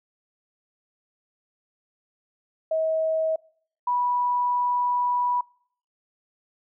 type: tone pair in turn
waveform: sine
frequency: 639 / 979.8 Hz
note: D#5 / B5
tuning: +46 / -14 cents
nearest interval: perfect fifth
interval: 740 cents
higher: second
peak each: -21 dBFS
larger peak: neither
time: 2.71-3.36 / 3.87-5.41 s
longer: second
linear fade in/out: 5 ms
effects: noise-tail reverb RT60 0.6 s tail -24 dB re dry